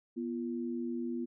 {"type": "tone pair together", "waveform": "sine", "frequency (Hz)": [243, 343.6], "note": ["B3", "F4"], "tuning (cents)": [-28, -28], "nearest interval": "tritone", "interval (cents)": 600, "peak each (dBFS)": [-35, -38], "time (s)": [0.16, 1.26], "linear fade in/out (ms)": 20, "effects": []}